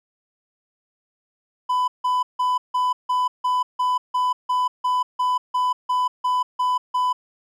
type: tone bursts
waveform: triangle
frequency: 1000 Hz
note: B5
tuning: 21 cents sharp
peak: -16 dBFS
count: 16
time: 1.69-7.13 s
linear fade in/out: 10 ms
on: 190 ms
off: 160 ms
effects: none